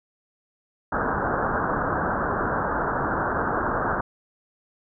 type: low-pass noise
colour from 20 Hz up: white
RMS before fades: -25 dBFS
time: 0.92-4.01 s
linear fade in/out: 5 ms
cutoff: 1600 Hz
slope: 96 dB/octave
effects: none